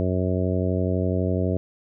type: harmonic tone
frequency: 92 Hz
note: F#2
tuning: 9 cents flat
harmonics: 1 / 2 / 3 / 4 / 5 / 6 / 7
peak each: -24 / -27 / -29 / -30 / -31 / -32 / -32 dBFS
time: 0-1.57 s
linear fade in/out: 0 ms
effects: none